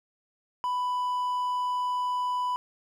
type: tone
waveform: triangle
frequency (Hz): 993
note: B5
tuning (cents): +9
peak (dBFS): -24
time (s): 0.64-2.56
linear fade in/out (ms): 0
effects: none